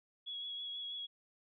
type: tone with vibrato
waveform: sine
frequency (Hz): 3347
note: G#7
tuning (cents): +13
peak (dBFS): -40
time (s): 0.26-1.07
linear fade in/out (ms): 20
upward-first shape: sine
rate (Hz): 6.2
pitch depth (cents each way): 18
effects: none